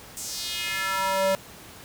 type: tone with high-pass filter sweep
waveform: square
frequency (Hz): 192.5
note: G3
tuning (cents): -31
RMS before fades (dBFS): -27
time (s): 0.17-1.35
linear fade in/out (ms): 0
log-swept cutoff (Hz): 7800 to 460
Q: 2.2
effects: pink hiss -45 dBFS RMS until 1.84 s + high-pass 60 Hz 12 dB/octave